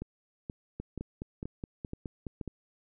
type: two click trains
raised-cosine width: 3 ms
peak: -24 / -24 dBFS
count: 9 / 6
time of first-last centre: 0.8-2.477 / 0.02-2.412 s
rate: 4.77 / 2.09 Hz
effects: none